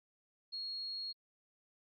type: tone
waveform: sine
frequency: 4298 Hz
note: C8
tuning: 46 cents sharp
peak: -39 dBFS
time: 0.52-1.13 s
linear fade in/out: 20 ms
effects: AAC 64 kbps